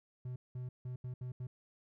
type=tone bursts at uneven times; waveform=triangle; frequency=125.6 Hz; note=B2; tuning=30 cents sharp; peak=-37 dBFS; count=6; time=0.25-0.36 / 0.55-0.69 / 0.85-0.96 / 1.04-1.14 / 1.21-1.32 / 1.4-1.47 s; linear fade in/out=5 ms; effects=none